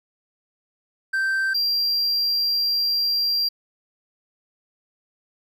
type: tone pair in turn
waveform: triangle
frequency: 1561 / 4746 Hz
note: G6 / D8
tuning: -8 / +17 cents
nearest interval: octave + perfect fifth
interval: 1925 cents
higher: second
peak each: -18 dBFS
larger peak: neither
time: 1.13-1.54 / 1.54-3.49 s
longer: second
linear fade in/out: 10 ms
effects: none